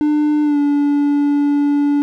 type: tone with pitch glide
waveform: triangle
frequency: 299.2 to 288.2 Hz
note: D4 to D4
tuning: +32 to -33 cents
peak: -10 dBFS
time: 0.01-2.02 s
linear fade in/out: 0 ms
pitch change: -65 cents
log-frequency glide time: 0.43-0.58 s
effects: none